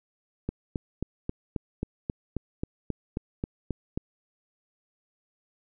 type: click train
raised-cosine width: 3 ms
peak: -16 dBFS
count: 14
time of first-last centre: 0.49-3.975 s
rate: 3.73 Hz
effects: none